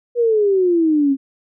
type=exponential sweep; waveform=sine; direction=down; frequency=487.8 to 266.7 Hz; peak=-12 dBFS; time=0.15-1.17 s; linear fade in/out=50 ms; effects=none